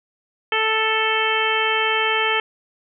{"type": "harmonic tone with a mistuned harmonic", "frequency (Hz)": 440, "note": "A4", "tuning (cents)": 0, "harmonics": [1, 2, 3, 4, 5, 6, 7], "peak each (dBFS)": [-25, -25, -25, -25, -25, -25, -25], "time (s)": [0.52, 2.4], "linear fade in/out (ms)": 2, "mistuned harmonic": 7, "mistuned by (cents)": 18, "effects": []}